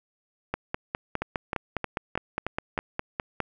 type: two click trains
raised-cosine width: 0.5 ms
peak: -12 / -13 dBFS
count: 15 / 6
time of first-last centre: 0.54-3.403 / 1.22-2.778 s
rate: 4.89 / 3.21 Hz
effects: none